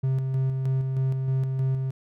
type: tone with tremolo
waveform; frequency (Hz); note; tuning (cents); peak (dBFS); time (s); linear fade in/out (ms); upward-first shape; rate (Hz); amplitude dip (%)
triangle; 132.4; C3; +21; -19; 0.03-1.91; 10; square; 3.2; 35
effects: none